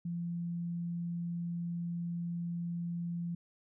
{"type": "tone", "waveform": "sine", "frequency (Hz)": 171.5, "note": "F3", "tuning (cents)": -31, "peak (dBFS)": -34, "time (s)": [0.05, 3.35], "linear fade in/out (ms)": 5, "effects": []}